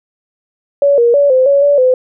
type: tone with pitch steps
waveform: sine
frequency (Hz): 566 / 472.7 / 570 / 516 / 561 / 574 / 510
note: C#5 / A#4 / C#5 / C5 / C#5 / D5 / C5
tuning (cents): +36 / +24 / +48 / -24 / +21 / -40 / -44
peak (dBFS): -6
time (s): 0.82-1.94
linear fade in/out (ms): 2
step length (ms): 160
effects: none